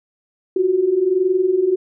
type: tone pair together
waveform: sine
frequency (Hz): 353.6 / 374.9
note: F4 / F#4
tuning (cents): +22 / +23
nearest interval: minor second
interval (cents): 101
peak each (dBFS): -20 / -15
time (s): 0.56-1.76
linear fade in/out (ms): 5
effects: none